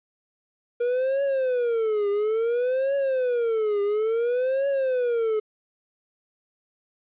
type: tone with vibrato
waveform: triangle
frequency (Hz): 475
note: A#4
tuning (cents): +33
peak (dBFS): -19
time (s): 0.8-5.4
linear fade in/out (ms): 10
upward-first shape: triangle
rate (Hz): 0.58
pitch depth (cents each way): 290
effects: resampled to 8000 Hz + 10-bit